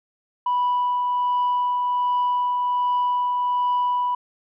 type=tone with tremolo; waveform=sine; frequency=985 Hz; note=B5; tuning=5 cents flat; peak=-16 dBFS; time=0.46-4.15 s; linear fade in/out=5 ms; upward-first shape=triangle; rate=1.3 Hz; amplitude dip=30%; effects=tanh soft clip ceiling -16 dBFS